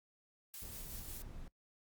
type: noise with tremolo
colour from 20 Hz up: blue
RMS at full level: -48 dBFS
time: 0.54-1.22 s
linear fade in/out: 0 ms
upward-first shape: square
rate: 5.5 Hz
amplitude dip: 25%
type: noise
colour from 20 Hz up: brown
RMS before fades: -49 dBFS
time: 0.62-1.48 s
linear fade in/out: 2 ms
effects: noise-tail reverb RT60 0.1 s tail -23 dB re dry + Opus 48 kbps